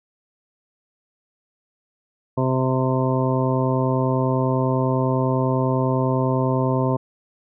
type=harmonic tone; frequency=130 Hz; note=C3; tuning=11 cents flat; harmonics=1 / 2 / 3 / 4 / 5 / 7 / 8; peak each=-21 / -24 / -26 / -27 / -28 / -29 / -30 dBFS; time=2.37-6.97 s; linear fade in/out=10 ms; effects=none